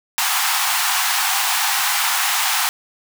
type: high-pass noise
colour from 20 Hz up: pink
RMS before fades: -19 dBFS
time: 0.18-2.69 s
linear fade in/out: 0 ms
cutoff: 740 Hz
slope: 96 dB/octave
effects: none